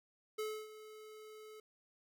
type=tone with ADSR envelope; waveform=square; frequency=431 Hz; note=A4; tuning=36 cents flat; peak=-37 dBFS; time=0.38-1.6 s; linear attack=12 ms; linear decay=280 ms; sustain=-15 dB; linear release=3 ms; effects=none